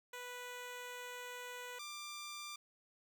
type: tone pair in turn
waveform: 10% pulse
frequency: 492.9 / 1185.9 Hz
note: B4 / D6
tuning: -3 / +16 cents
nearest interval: octave + minor third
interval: 1519 cents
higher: second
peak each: -37 / -37 dBFS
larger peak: neither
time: 0.13-1.79 / 1.79-2.56 s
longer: first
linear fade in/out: 5 ms
effects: none